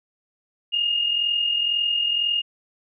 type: tone pair together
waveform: sine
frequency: 2800 / 2842 Hz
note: F7 / F7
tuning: +4 / +30 cents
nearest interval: unison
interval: 26 cents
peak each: -29 / -20 dBFS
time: 0.72-2.42 s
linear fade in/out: 20 ms
effects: none